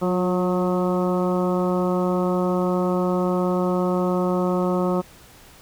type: harmonic tone with a mistuned harmonic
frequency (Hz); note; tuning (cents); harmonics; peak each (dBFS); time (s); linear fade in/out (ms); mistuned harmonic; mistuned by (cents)
181.7; F#3; -31; 1 / 2 / 3 / 4 / 5 / 6 / 7; -22 / -24 / -26 / -32 / -33 / -33 / -33; 0.01-5.02; 20; 2; -28
effects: pink hiss -48 dBFS RMS until 5.61 s